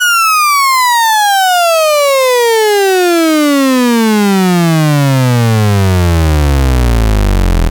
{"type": "exponential sweep", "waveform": "35% pulse", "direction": "down", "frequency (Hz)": [1478, 40.36], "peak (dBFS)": -5, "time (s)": [0, 7.7], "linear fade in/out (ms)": 20, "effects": ["7-bit"]}